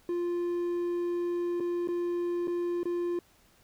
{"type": "tone with dropouts", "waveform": "triangle", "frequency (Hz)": 348.8, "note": "F4", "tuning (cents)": -2, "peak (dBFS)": -26, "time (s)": [0.09, 3.19], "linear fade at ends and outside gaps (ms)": 2, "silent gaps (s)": [[1.6, 1.605], [1.875, 1.886], [2.473, 2.479], [2.832, 2.855]], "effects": ["pink hiss -63 dBFS RMS until 3.63 s"]}